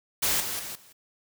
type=noise with level steps; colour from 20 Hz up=white; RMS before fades=-25 / -32 / -37 / -54 dBFS; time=0.22-0.93 s; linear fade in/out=10 ms; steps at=0.4 / 0.59 / 0.75 s; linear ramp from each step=5 ms; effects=none